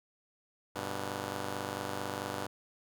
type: chord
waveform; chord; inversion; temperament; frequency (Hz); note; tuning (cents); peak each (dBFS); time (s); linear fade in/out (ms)
5% pulse; G major; none; just; 98 / 122.5 / 147; G2 / B2 / D3; 0 / -14 / +2; -28 / -30 / -34; 0.75-2.47; 10
effects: none